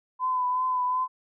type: tone with vibrato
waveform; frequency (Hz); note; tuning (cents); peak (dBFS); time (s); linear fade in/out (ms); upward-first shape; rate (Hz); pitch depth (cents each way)
sine; 1009; B5; +37; -23; 0.19-1.08; 50; triangle; 2.7; 31
effects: none